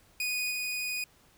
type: tone with level steps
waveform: sawtooth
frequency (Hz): 2478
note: D#7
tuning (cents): -8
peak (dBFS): -26 / -28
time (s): 0.2-1.04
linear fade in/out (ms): 2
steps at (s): 0.5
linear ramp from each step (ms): 20
effects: pink hiss -62 dBFS RMS until 1.37 s